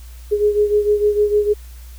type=beating tone pair; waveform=sine; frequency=415.3 / 421.9 Hz; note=G#4 / G#4; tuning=0 / +27 cents; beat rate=6.6 Hz; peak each=-14 / -19 dBFS; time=0.31-1.54 s; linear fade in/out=20 ms; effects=added 60 Hz sine -34 dBFS peak until 1.98 s + white hiss -48 dBFS RMS until 1.98 s